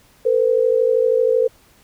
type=tone pair together; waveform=sine; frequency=454.2 / 507 Hz; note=A#4 / B4; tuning=-45 / +45 cents; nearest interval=major second; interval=190 cents; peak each=-16 dBFS; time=0.25-1.48 s; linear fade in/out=10 ms; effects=pink hiss -53 dBFS RMS until 1.83 s